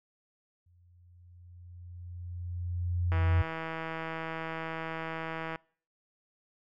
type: tone with exponential growth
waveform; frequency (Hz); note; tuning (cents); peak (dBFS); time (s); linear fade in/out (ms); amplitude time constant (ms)
sine; 88; F2; +14; -21; 0.66-3.42; 5; 600
type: click train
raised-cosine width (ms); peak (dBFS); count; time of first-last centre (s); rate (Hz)
0.5; -22; 396; 3.12-5.558; 162
effects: noise-tail reverb RT60 0.5 s tail -26 dB re dry